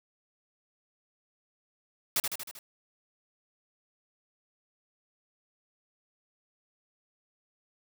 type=noise with echo; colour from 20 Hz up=white; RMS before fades=-27 dBFS; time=2.16-2.2 s; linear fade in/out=2 ms; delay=78 ms; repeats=5; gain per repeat=-4 dB; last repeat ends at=2.59 s; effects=none